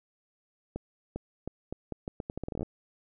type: accelerating click train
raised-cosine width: 2 ms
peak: -21 dBFS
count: 18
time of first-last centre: 0.76-2.63 s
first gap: 400 ms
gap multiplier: 0.79
effects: none